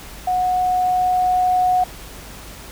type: tone with level ramp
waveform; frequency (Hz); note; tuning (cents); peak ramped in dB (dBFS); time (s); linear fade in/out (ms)
sine; 732; F#5; -19; -16 to -13; 0.27-1.84; 5
effects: added 50 Hz sine -41 dBFS peak until 2.71 s + pink hiss -38 dBFS RMS until 2.71 s